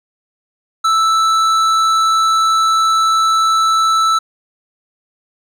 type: tone with hard clipping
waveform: triangle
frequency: 1318.5 Hz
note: E6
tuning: in tune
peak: -12 dBFS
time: 0.84-4.19 s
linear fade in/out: 10 ms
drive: 14 dB
effects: none